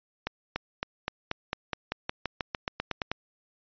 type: accelerating click train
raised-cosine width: 0.3 ms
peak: -13 dBFS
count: 17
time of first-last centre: 0.27-3.116 s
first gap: 290 ms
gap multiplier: 0.93
effects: resampled to 11025 Hz

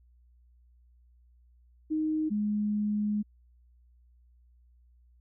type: tone pair in turn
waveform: sine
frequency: 311.1 / 209.1 Hz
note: D#4 / G#3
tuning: 0 / +12 cents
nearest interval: perfect fifth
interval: 688 cents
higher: first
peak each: -26 dBFS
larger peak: neither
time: 1.9-2.3 / 2.3-3.23 s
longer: second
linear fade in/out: 20 ms
effects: added 60 Hz sine -58 dBFS peak until 5.2 s

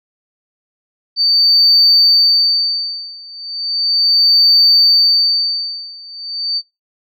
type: tone with tremolo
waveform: sine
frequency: 4587 Hz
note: D8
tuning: 42 cents flat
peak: -5 dBFS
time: 1.16-6.62 s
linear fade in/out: 50 ms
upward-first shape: sine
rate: 0.36 Hz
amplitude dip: 95%
effects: noise-tail reverb RT60 0.2 s tail -18 dB re dry + tanh soft clip ceiling -2 dBFS

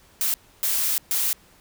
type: noise bursts at uneven times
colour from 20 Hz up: blue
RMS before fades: -23 dBFS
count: 3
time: 0.21-0.34 / 0.63-0.98 / 1.11-1.33 s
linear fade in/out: 0 ms
effects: pink hiss -55 dBFS RMS until 1.6 s

